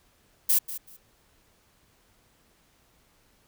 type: noise with echo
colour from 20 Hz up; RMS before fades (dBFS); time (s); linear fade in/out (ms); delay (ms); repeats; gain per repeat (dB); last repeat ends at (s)
violet; -21; 0.49-0.59; 10; 190; 2; -14; 0.97
effects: pink hiss -64 dBFS RMS until 3.47 s